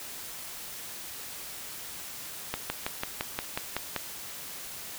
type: slowing click train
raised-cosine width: 0.3 ms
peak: -13 dBFS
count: 9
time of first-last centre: 2.54-3.963 s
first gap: 160 ms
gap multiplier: 1.03
effects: white hiss -41 dBFS RMS until 4.98 s